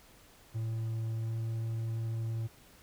triangle tone with pitch glide, 112.4 to 113.25 Hz, A2 to A#2, +37 to -50 cents, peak -30 dBFS, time 0.54-2.48 s, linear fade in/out 20 ms, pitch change +13 cents, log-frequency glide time 1.26-1.36 s, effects pink hiss -59 dBFS RMS until 2.82 s

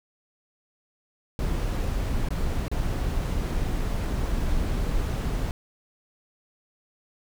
brown noise with dropouts, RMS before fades -26 dBFS, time 1.39-5.51 s, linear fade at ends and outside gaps 1 ms, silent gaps 2.287-2.305 / 2.682-2.715 s, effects none

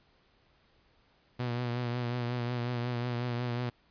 sawtooth tone with vibrato, 121.5 Hz, B2, 28 cents flat, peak -27 dBFS, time 1.39-3.7 s, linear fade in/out 10 ms, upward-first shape triangle, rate 5.5 Hz, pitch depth 47 cents each way, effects pink hiss -67 dBFS RMS until 3.9 s + resampled to 11025 Hz

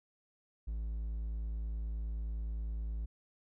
triangle tone, 54.8 Hz, A1, 6 cents flat, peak -33 dBFS, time 0.67-3.06 s, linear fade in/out 10 ms, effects none

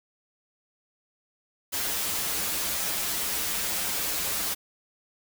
white noise with comb filter, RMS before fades -29 dBFS, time 1.72-4.55 s, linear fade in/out 20 ms, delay 8 ms, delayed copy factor -0.95, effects none

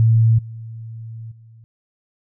sine tone with level steps, 113.1 Hz, A2, 48 cents sharp, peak -10 / -30 / -42 dBFS, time 0-1.64 s, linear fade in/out 0 ms, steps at 0.38 / 1.31 s, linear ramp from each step 10 ms, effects none

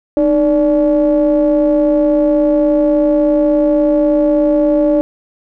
triangle ring-modulated tone, 138.59 Hz, C#3, in tune, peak -4 dBFS, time 0.17-5.01 s, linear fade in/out 0 ms, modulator 444 Hz, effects none

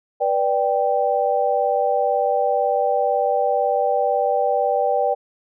sine chord, G major, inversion first, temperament just, 490 / 588 / 784 Hz, B4 / D5 / G5, -14 / +2 / 0 cents, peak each -22 / -21 / -20 dBFS, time 0.2-5.15 s, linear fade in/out 20 ms, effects none

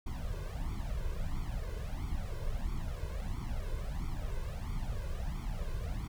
brown noise with flanger, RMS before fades -36 dBFS, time 0.06-6.08 s, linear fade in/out 10 ms, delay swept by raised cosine 0.88 to 1.98 ms, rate 1.5 Hz, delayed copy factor +0.95, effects none

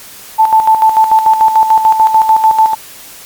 sine tone with tremolo, 880 Hz, A5, in tune, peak -3 dBFS, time 0.38-2.75 s, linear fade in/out 20 ms, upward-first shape square, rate 6.8 Hz, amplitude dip 60%, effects white hiss -33 dBFS RMS until 3.25 s + Opus 48 kbps

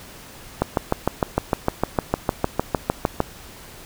click train, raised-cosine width 1 ms, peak -3 dBFS, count 18, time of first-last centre 0.62-3.204 s, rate 6.58 Hz, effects pink hiss -42 dBFS RMS until 3.85 s

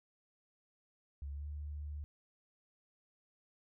sine tone with pitch glide, 70.5 to 73.83 Hz, C#2 to D2, +30 to +10 cents, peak -40 dBFS, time 1.22-2.04 s, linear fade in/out 0 ms, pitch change +80 cents, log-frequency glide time 1.32-1.46 s, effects none

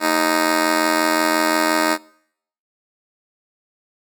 10% pulse tone with amplitude modulation, 311.1 Hz, D#4, in tune, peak -4 dBFS, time 0-1.98 s, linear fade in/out 50 ms, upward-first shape sine, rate 85.7 Hz, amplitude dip 80%, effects noise-tail reverb RT60 0.7 s tail -24 dB re dry

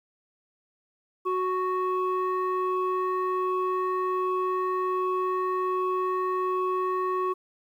sine tone pair together, 370 / 1108.7 Hz, F#4 / C#6, 0 / 0 cents, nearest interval octave + perfect fifth, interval 1900 cents, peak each -25 / -25 dBFS, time 1.25-7.34 s, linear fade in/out 20 ms, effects tanh soft clip ceiling -21 dBFS + 10-bit

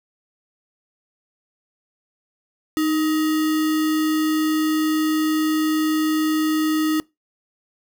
sine tone with sample-and-hold, 311.1 Hz, D#4, in tune, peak -17 dBFS, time 2.77-7 s, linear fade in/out 0 ms, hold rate 1575 Hz, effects noise-tail reverb RT60 0.2 s tail -22 dB re dry

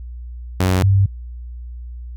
sawtooth / sine tone pair in turn, 92.6 / 97.91 Hz, F#2 / G2, +2 / -2 cents, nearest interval minor second, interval 96 cents, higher second, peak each -10 dBFS, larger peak neither, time 0.6-0.83 / 0.83-1.06 s, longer neither, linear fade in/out 5 ms, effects added 60 Hz sine -29 dBFS peak until 2.16 s

